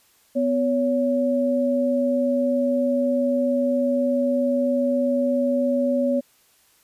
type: tone pair together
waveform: sine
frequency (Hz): 250.4 / 562.1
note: B3 / C#5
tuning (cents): +24 / +24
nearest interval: octave + major second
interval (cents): 1400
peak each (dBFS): -21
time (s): 0.35-6.21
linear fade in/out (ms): 20
effects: white hiss -59 dBFS RMS until 6.83 s + resampled to 32000 Hz